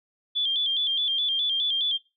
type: tone with vibrato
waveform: sine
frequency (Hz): 3322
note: G#7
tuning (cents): 0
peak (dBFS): -22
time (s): 0.35-1.98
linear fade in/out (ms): 20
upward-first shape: square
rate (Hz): 4.8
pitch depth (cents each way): 69
effects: noise-tail reverb RT60 0.3 s tail -20 dB re dry